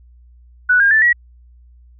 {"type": "tone with pitch steps", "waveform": "sine", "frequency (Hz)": [1480, 1614, 1760, 1919.3], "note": ["F#6", "G#6", "A6", "B6"], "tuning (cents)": [0, -50, 0, -50], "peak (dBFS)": -9, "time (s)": [0.69, 1.13], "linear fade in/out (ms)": 10, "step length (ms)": 110, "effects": ["added 60 Hz sine -43 dBFS peak until 1.99 s"]}